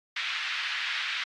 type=band-pass noise; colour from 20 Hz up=pink; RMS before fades=-32 dBFS; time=0.16-1.24 s; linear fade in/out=5 ms; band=1600 to 3700 Hz; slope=24 dB/octave; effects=AAC 64 kbps